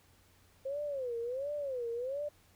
sine tone with vibrato, 523.3 Hz, C5, in tune, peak -34 dBFS, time 0.65-2.29 s, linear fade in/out 10 ms, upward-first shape sine, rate 1.4 Hz, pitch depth 210 cents each way, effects added 89 Hz sine -67 dBFS peak until 2.55 s + pink hiss -66 dBFS RMS until 2.55 s

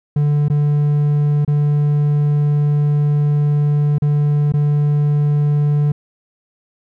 triangle tone with dropouts, 146.83 Hz, D3, in tune, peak -10 dBFS, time 0.16-5.92 s, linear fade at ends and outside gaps 5 ms, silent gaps 0.484-0.499 / 1.449-1.477 / 3.984-4.02 / 4.522-4.537 s, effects none

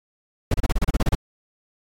brown noise bursts, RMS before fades -18 dBFS, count 11, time 0.51-1.151 s, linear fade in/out 5 ms, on 31 ms, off 30 ms, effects AAC 64 kbps

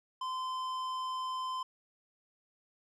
triangle tone with tanh clipping, 1030 Hz, C6, 28 cents flat, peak -36 dBFS, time 0.21-1.63 s, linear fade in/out 5 ms, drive 16 dB, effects none

